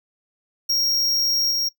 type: tone with level steps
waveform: square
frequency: 5588 Hz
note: F8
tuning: in tune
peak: -19 / -21 dBFS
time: 0.69-1.69 s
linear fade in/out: 10 ms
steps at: 1.51 s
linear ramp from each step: 5 ms
effects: noise-tail reverb RT60 0.1 s tail -19 dB re dry